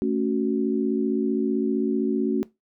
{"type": "chord", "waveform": "sine", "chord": "F# minor", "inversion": "first", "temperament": "just", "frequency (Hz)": [222, 277.5, 370], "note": ["A3", "C#4", "F#4"], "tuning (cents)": [16, 2, 0], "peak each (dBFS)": -25, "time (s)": [0.02, 2.43], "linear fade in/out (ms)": 0, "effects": ["noise-tail reverb RT60 0.2 s tail -20 dB re dry"]}